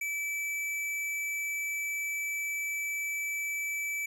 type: tone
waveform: square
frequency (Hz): 2309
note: D7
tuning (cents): -30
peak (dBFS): -32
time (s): 0.01-4.06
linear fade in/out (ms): 5
effects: none